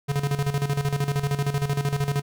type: tone with tremolo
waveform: square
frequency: 141.7 Hz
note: C#3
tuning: 38 cents sharp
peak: -21 dBFS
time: 0.08-2.22 s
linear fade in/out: 20 ms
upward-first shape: square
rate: 13 Hz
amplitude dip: 70%
effects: none